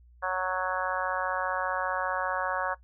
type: harmonic tone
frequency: 185 Hz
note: F#3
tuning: in tune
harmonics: 3 / 4 / 5 / 6 / 7 / 8 / 9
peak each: -34 / -35 / -35 / -33 / -38 / -35 / -35 dBFS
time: 0.22-2.75 s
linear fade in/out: 20 ms
effects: noise-tail reverb RT60 0.1 s tail -17 dB re dry + added 60 Hz sine -53 dBFS peak until 2.83 s